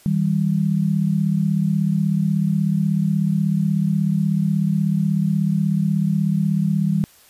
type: tone pair together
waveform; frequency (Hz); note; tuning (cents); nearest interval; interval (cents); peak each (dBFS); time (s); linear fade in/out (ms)
sine; 159.3 / 195.69; D#3 / G3; +41 / -3; major third; 356; -19; 0.06-7.04; 0
effects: white hiss -51 dBFS RMS until 7.29 s + resampled to 32000 Hz